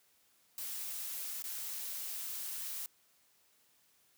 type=noise with dropouts; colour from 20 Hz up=blue; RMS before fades=-41 dBFS; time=0.58-2.86 s; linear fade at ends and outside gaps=1 ms; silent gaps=1.423-1.44 s; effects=white hiss -70 dBFS RMS until 4.17 s + high-pass 60 Hz 12 dB/octave